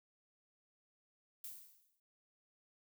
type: noise with exponential decay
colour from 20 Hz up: violet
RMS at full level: -45 dBFS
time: 1.44-2 s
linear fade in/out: 2 ms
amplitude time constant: 120 ms
effects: none